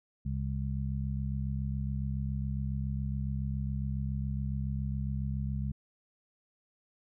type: harmonic tone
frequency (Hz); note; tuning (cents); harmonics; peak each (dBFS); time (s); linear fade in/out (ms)
67.2; C2; +47; 1 / 2 / 3; -34 / -34 / -38; 0.25-5.72; 10
effects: none